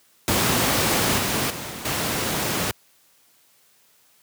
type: noise with level steps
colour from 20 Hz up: pink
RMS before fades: -20 / -23 / -32 / -34 / -24 dBFS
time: 0.28-2.71 s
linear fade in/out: 0 ms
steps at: 1.18 / 1.5 / 1.7 / 1.85 s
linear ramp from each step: 5 ms
effects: white hiss -59 dBFS RMS until 4.22 s + high-pass 100 Hz 12 dB/octave